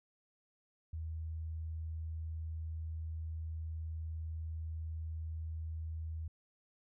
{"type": "tone", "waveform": "sine", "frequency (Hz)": 80.2, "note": "E2", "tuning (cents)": -47, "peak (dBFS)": -38, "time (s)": [0.93, 6.28], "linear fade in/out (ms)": 5, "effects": []}